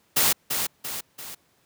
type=noise with echo; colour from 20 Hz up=white; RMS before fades=-20 dBFS; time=0.16-0.33 s; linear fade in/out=10 ms; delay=340 ms; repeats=3; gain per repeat=-6 dB; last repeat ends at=1.35 s; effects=pink hiss -64 dBFS RMS until 1.65 s + high-pass 100 Hz 12 dB/octave